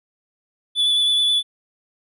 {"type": "tone with vibrato", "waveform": "triangle", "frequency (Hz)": 3458, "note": "A7", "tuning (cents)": -31, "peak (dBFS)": -14, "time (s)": [0.75, 1.43], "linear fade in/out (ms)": 50, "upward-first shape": "sine", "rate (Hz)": 9.3, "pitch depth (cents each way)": 14, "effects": []}